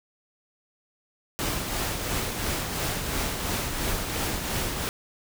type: noise with tremolo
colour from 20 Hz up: pink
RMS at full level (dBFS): -27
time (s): 1.39-4.89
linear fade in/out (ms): 0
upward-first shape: triangle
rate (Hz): 2.9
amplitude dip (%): 45
effects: none